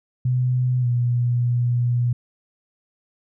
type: tone with pitch glide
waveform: sine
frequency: 126 to 121.36 Hz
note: B2 to B2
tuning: +35 to -30 cents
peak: -17 dBFS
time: 0.25-2.13 s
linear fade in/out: 5 ms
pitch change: -65 cents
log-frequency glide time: 0.81-0.86 s
effects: none